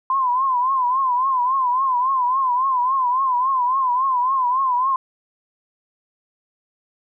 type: tone with vibrato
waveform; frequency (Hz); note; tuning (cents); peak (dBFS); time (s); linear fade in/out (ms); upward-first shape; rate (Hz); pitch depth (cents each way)
sine; 1027; C6; -33; -16; 0.1-4.96; 2; triangle; 3.6; 120
effects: none